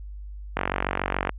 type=click train; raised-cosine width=0.5 ms; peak=-8 dBFS; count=35; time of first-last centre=0.57-1.293 s; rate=47 Hz; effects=added 50 Hz sine -35 dBFS peak until 1.38 s + resampled to 8000 Hz